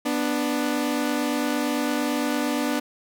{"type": "tone pair together", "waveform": "sawtooth", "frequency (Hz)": [246.4, 295.2], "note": ["B3", "D4"], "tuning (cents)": [-4, 9], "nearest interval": "minor third", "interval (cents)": 313, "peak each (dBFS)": [-22, -21], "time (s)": [0.05, 2.8], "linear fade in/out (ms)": 10, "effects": []}